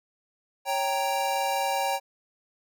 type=chord; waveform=square; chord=G diminished; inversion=second; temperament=equal; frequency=554.4 / 784 / 932.3 Hz; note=Db5 / G5 / Bb5; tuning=0 / 0 / 0 cents; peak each=-32 / -28 / -31 dBFS; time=0.65-2 s; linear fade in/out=50 ms; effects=none